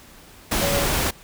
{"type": "tone in noise", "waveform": "sine", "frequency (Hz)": 564, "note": "C#5", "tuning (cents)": 30, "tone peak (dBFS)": -24, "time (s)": [0.61, 0.86], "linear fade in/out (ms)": 10, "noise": "pink", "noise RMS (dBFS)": -22, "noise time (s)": [0.51, 1.11], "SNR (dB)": -5, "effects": ["pink hiss -47 dBFS RMS until 1.23 s"]}